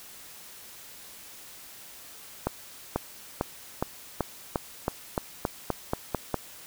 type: accelerating click train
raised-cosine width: 1 ms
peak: -11 dBFS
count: 13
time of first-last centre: 2.47-6.343 s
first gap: 490 ms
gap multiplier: 0.92
effects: white hiss -47 dBFS RMS until 6.66 s